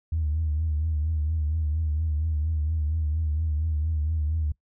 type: tone with vibrato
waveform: sine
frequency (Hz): 77.7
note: D#2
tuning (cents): -2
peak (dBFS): -22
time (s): 0.12-4.52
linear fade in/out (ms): 5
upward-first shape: triangle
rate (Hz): 4.3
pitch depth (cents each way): 91
effects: noise-tail reverb RT60 0.1 s tail -23 dB re dry + tanh soft clip ceiling -18 dBFS